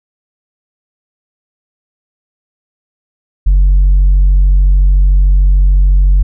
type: tone with tanh clipping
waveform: sine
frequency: 46.81 Hz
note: F#1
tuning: 21 cents sharp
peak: -5 dBFS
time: 3.46-6.23 s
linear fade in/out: 10 ms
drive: 1 dB
effects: none